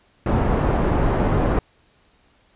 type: low-pass noise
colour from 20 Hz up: pink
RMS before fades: -19 dBFS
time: 0.26-1.59 s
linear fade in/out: 2 ms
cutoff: 970 Hz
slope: 12 dB/octave
effects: pink hiss -59 dBFS RMS until 2.55 s + resampled to 8000 Hz